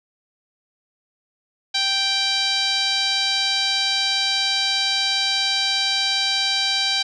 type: tone with low-pass filter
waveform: 5% pulse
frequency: 783 Hz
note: G5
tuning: 2 cents flat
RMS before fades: -21 dBFS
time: 1.74-7.03 s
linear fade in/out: 10 ms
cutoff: 4200 Hz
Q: 3.1
effects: none